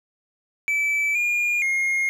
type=tone with pitch steps; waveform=triangle; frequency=2311 / 2421 / 2141 Hz; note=D7 / D#7 / C7; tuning=-28 / -48 / +39 cents; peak=-18 dBFS; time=0.68-2.09 s; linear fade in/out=0 ms; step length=470 ms; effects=none